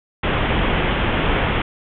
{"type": "low-pass noise", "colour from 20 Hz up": "pink", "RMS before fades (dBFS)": -19, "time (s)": [0.23, 1.62], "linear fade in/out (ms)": 5, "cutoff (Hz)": 3400, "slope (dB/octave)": 96, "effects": []}